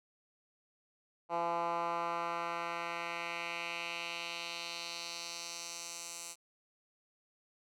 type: tone with band-pass filter sweep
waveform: 10% pulse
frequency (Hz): 170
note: F3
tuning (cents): -46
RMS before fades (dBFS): -39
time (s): 1.29-6.36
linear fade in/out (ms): 50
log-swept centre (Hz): 850 to 8000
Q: 1.8
effects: none